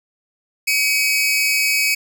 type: tone pair together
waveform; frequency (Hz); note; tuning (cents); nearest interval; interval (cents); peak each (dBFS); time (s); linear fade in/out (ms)
sawtooth; 2268 / 2546; C#7 / D#7; +39 / +39; major second; 200; -15; 0.67-1.95; 10
effects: none